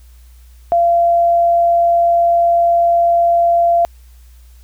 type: tone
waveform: sine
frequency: 686 Hz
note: F5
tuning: 31 cents flat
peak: -9 dBFS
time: 0.72-3.85 s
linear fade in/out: 0 ms
effects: added 60 Hz sine -39 dBFS peak until 4.63 s + white hiss -54 dBFS RMS until 4.63 s